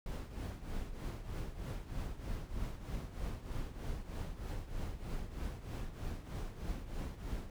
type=noise with tremolo; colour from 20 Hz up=brown; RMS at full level=-38 dBFS; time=0.06-7.5 s; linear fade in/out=2 ms; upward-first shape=triangle; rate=3.2 Hz; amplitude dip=75%; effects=none